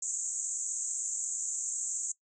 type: band-pass noise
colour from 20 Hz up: pink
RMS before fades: -35 dBFS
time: 0.02-2.12 s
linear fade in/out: 5 ms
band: 6600 to 7900 Hz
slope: 96 dB/octave
effects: noise-tail reverb RT60 0.1 s tail -20 dB re dry